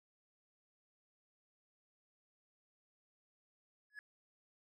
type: tone with exponential growth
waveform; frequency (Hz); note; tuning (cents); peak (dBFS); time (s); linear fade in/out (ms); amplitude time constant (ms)
triangle; 1694; G#6; +34; -40; 3.9-3.99; 1; 18
effects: tanh soft clip ceiling -37 dBFS